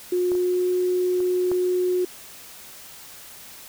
sine tone with pitch glide, 359.2 to 362.5 Hz, F4 to F#4, +49 to -35 cents, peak -19 dBFS, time 0.12-2.05 s, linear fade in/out 5 ms, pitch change +16 cents, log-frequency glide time 0.25-0.74 s
clicks, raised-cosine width 1 ms, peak -22 / -26 / -27 / -18 dBFS, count 4, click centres 0.318 / 0.352 / 1.204 / 1.516 s
effects white hiss -43 dBFS RMS until 3.68 s

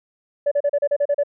sine tone bursts, 575 Hz, D5, 37 cents flat, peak -14 dBFS, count 9, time 0.46-1.235 s, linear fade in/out 10 ms, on 55 ms, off 35 ms, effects tanh soft clip ceiling -12 dBFS

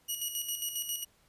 10% pulse tone with tremolo, 2906 Hz, F#7, 32 cents flat, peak -23 dBFS, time 0.08-1.05 s, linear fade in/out 20 ms, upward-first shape square, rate 7.4 Hz, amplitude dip 55%, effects pink hiss -67 dBFS RMS until 1.28 s + resampled to 32000 Hz

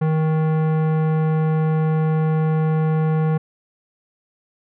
sine tone with tanh clipping, 157.3 Hz, D#3, 19 cents sharp, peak -18 dBFS, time 0.01-3.38 s, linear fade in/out 10 ms, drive 17 dB, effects none

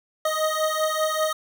25% pulse beating tone pair, 622.3 / 627.4 Hz, D#5 / D#5, 0 / +14 cents, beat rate 5.1 Hz, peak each -21 dBFS, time 0.25-1.33 s, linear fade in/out 5 ms, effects none

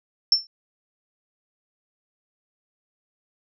sine tone with exponential decay, 5380 Hz, E8, 34 cents sharp, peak -10 dBFS, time 0.32-0.47 s, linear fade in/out 2 ms, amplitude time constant 31 ms, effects none

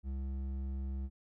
sine tone with hard clipping, 67 Hz, C2, 42 cents sharp, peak -37 dBFS, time 0.03-1.1 s, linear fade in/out 50 ms, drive 8 dB, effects none

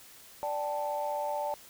sine chord, D suspended fourth, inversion none, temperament equal, 587.3 / 784 / 880 Hz, D5 / G5 / A5, 0 / 0 / 0 cents, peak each -33 / -37 / -33 dBFS, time 0.43-1.54 s, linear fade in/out 0 ms, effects tanh soft clip ceiling -22 dBFS + white hiss -53 dBFS RMS until 1.69 s

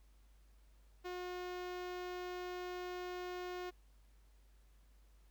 sawtooth tone with notch filter, 360 Hz, F#4, 47 cents flat, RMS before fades -44 dBFS, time 1.04-3.71 s, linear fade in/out 20 ms, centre 9400 Hz, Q 0.55, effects added 50 Hz sine -62 dBFS peak until 5.3 s + pink hiss -75 dBFS RMS until 5.3 s

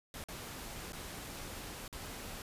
pink noise with dropouts, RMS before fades -45 dBFS, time 0.14-2.42 s, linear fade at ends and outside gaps 1 ms, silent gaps 0.24-0.285 / 0.922-0.931 / 1.879-1.927 s, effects resampled to 32000 Hz

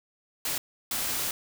white noise bursts at uneven times, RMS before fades -30 dBFS, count 2, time 0.45-0.58 / 0.91-1.31 s, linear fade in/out 2 ms, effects none

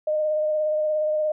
sine tone with vibrato, 613 Hz, D#5, 26 cents flat, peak -20 dBFS, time 0.07-1.32 s, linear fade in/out 5 ms, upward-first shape sine, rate 17 Hz, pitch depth 18 cents each way, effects none

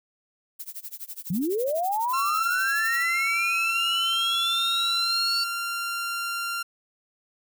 violet noise with tremolo, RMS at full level -35 dBFS, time 0.59-3.03 s, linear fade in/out 10 ms, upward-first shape sine, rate 12 Hz, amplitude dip 95%
sine linear sweep, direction up, 155.56 to 4511 Hz, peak -23 dBFS, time 1.3-5.44 s, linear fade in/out 5 ms
sawtooth tone with pitch glide, 1356 to 1383.7 Hz, E6 to F6, +49 to -16 cents, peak -24 dBFS, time 2.13-6.63 s, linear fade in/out 10 ms, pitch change +35 cents, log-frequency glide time 4.15-5.58 s
effects none

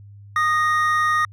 triangle tone pair together, 1232.7 / 1869 Hz, D#6 / A#6, -17 / +4 cents, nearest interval perfect fifth, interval 721 cents, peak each -16 / -20 dBFS, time 0.36-1.25 s, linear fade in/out 2 ms, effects added 101 Hz sine -40 dBFS peak until 1.32 s

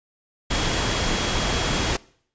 sine tone in noise, 3300 Hz, G#7, 12 cents flat, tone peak -33 dBFS, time 0.5-1.92 s, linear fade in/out 10 ms, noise pink, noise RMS -23 dBFS, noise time 0.5-1.97 s, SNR -13 dB, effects noise-tail reverb RT60 0.6 s tail -23 dB re dry + resampled to 16000 Hz

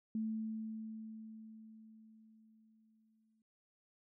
sine tone with exponential decay, 220 Hz, A3, in tune, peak -34 dBFS, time 0.15-3.42 s, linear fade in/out 2 ms, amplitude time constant 710 ms, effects none

